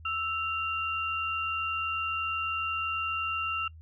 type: tone pair together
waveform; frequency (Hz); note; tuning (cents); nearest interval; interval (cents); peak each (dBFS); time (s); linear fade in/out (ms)
sine; 1318.5 / 2774; E6 / F7; 0 / -12; octave + minor second; 1288; -31 / -31; 0.05-3.68; 5
effects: noise-tail reverb RT60 0.1 s tail -24 dB re dry + added 80 Hz sine -46 dBFS peak until 3.81 s